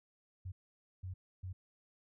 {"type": "tone bursts at uneven times", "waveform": "sine", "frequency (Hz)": 92.5, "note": "F#2", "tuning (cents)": 0, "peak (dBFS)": -40, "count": 3, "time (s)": [[0.45, 0.52], [1.03, 1.14], [1.43, 1.53]], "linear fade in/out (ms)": 10, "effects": []}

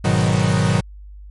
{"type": "chord", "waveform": "45% pulse", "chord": "G# minor seventh", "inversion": "none", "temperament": "equal", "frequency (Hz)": [103.83, 123.47, 155.56, 185], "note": ["G#2", "B2", "D#3", "F#3"], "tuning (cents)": [0, 0, 0, 0], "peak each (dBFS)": -20, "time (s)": [0.04, 0.81], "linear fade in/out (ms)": 10, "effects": ["added 50 Hz sine -35 dBFS peak until 1.3 s", "MP3 48 kbps"]}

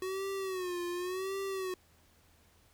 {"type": "tone with vibrato", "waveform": "square", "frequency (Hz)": 370, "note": "F#4", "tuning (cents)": 0, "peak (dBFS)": -35, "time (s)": [0.02, 1.74], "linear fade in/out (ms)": 2, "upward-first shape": "sine", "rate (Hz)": 0.9, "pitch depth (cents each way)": 96, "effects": ["added 82 Hz sine -68 dBFS peak until 2.73 s", "pink hiss -66 dBFS RMS until 2.73 s"]}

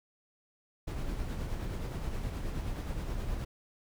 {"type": "noise with tremolo", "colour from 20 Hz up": "brown", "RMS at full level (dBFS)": -34, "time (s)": [0.87, 3.45], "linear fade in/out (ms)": 10, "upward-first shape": "sine", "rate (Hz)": 9.5, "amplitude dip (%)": 35, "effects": []}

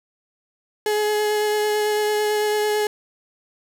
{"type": "tone with vibrato", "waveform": "35% pulse", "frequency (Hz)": 422.1, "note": "G#4", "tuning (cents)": 28, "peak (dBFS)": -17, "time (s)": [0.86, 2.87], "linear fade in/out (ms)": 2, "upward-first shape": "sine", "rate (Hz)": 9, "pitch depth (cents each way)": 11, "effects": []}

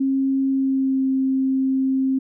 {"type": "tone with pitch glide", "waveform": "sine", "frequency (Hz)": [269.1, 265.2], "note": ["C4", "C4"], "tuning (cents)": [49, 23], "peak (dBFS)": -17, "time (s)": [0, 2.19], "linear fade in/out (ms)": 10, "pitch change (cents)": -26, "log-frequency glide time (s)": [0.48, 1.07], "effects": []}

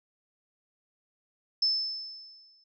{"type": "tone with exponential decay", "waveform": "sine", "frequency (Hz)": 5260, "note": "E8", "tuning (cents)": -5, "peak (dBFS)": -21, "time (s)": [1.62, 2.64], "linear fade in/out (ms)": 5, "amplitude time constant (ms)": 220, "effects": []}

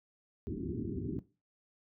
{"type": "low-pass noise", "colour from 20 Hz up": "white", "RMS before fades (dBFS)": -37, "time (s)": [0.47, 1.19], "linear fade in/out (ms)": 0, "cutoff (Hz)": 390, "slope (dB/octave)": 96, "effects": ["noise-tail reverb RT60 0.3 s tail -17 dB re dry", "high-pass 60 Hz 12 dB/octave"]}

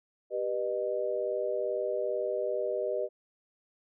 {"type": "chord", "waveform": "sine", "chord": "G augmented", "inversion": "none", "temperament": "just", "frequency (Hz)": [392, 490, 612.5], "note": ["G4", "B4", "D#5"], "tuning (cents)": [0, -14, -27], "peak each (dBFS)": [-34, -33, -32], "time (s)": [0.3, 3.09], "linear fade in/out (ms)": 50, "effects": []}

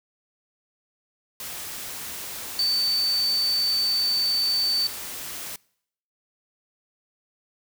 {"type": "tone in noise", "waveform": "sine", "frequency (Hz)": 4550, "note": "C#8", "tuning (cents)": 44, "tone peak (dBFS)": -20, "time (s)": [2.59, 4.87], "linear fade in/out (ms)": 2, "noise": "white", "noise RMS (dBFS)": -35, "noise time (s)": [1.4, 5.56], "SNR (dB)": 12, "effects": ["noise-tail reverb RT60 0.7 s tail -25 dB re dry"]}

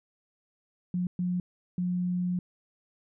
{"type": "tone bursts at uneven times", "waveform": "sine", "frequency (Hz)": 179.2, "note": "F3", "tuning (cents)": 45, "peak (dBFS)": -26, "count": 3, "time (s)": [[0.94, 1.07], [1.19, 1.4], [1.78, 2.39]], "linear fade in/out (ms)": 2, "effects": []}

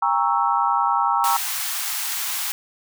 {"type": "chord", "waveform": "sine", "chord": "G diminished seventh", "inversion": "none", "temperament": "equal with one note detuned", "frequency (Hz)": [801.9, 932.3, 1108.7, 1318.5], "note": ["G5", "Bb5", "Db6", "Fb6"], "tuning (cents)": [39, 0, 0, 0], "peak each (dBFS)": [-23, -21, -24, -23], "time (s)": [0.02, 1.37], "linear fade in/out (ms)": 5}
{"type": "high-pass noise", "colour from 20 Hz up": "white", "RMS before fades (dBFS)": -26, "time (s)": [1.24, 2.52], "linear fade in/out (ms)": 0, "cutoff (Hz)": 760, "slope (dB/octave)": 48}
{"effects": []}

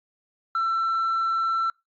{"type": "tone with tanh clipping", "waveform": "sine", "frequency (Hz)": 1341, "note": "E6", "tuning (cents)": 29, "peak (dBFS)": -22, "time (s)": [0.55, 1.7], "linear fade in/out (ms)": 2, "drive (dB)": 1, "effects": ["noise-tail reverb RT60 0.2 s tail -25 dB re dry", "Opus 48 kbps"]}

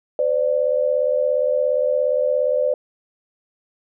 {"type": "tone pair together", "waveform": "sine", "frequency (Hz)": [511.8, 589], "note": ["C5", "D5"], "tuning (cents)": [-38, 5], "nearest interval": "major second", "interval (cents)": 243, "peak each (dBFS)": -19, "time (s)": [0.19, 2.74], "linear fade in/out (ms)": 2, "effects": []}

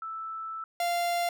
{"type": "tone pair in turn", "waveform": ["sine", "45% pulse"], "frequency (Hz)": [1318.5, 694.4], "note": ["E6", "F5"], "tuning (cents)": [0, -10], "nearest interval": "major seventh", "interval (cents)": 1110, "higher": "first", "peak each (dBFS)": [-34, -26], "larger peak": "second", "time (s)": [[0.02, 0.64], [0.8, 1.29]], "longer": "first", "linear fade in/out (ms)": 2, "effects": []}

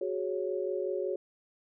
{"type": "chord", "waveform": "sine", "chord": "F# suspended second", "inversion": "none", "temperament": "equal", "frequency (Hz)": [370, 415.3, 554.4], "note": ["F#4", "G#4", "C#5"], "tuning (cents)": [0, 0, 0], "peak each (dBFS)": [-33, -35, -35], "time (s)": [0.01, 1.16], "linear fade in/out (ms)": 5, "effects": []}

